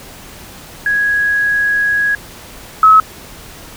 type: tone pair in turn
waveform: sine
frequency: 1661.2 / 1287.4 Hz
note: G#6 / E6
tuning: 0 / -41 cents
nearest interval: major third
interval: 441 cents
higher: first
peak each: -11 / -3 dBFS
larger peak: second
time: 0.86-2.15 / 2.83-3 s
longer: first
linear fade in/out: 2 ms
effects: pink hiss -35 dBFS RMS until 3.76 s